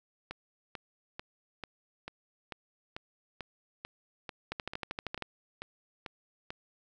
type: two click trains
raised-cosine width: 0.3 ms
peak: -23 / -19 dBFS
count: 15 / 10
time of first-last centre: 0.31-6.505 / 4.52-5.223 s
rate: 2.26 / 12.8 Hz
effects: none